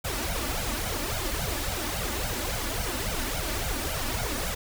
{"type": "noise with flanger", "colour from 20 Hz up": "pink", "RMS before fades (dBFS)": -30, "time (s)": [0.04, 4.55], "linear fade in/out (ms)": 10, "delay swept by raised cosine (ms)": [1.3, 3.5], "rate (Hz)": 3.6, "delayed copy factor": 0.95, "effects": []}